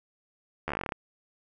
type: slowing click train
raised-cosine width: 0.5 ms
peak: -16 dBFS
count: 13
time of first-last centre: 0.68-0.922 s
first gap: 12 ms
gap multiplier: 1.09
effects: none